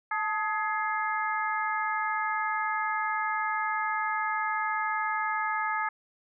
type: harmonic tone with a mistuned harmonic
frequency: 420.4 Hz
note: G#4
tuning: 21 cents sharp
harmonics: 2 / 3 / 4 / 5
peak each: -31 / -31 / -33 / -36 dBFS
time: 0.11-5.89 s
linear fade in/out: 5 ms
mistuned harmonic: 2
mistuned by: +69 cents
effects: none